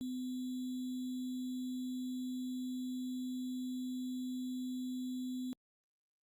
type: tone with sample-and-hold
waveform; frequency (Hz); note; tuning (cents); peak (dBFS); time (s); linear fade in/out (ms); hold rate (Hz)
sine; 253.5; B3; +45; -37; 0.01-5.53; 0; 3675
effects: Opus 48 kbps